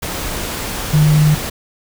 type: tone in noise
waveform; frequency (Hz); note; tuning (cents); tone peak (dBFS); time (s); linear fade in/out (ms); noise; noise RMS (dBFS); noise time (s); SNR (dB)
sine; 151.7; D#3; -44; -8; 0.93-1.35; 10; pink; -23; 0.02-1.5; +12
effects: none